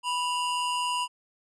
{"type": "tone pair together", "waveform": "square", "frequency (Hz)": [986.2, 2794], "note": ["B5", "F7"], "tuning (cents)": [-3, 0], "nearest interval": "octave + tritone", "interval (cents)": 1803, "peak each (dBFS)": [-28, -33], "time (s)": [0.03, 1.08], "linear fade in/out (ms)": 50, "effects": ["resampled to 24000 Hz"]}